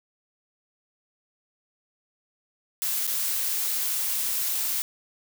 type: noise with dropouts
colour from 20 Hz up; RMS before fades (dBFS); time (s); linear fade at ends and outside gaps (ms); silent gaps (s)
blue; -27; 2.82-4.82; 0; 3.068-3.076
effects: none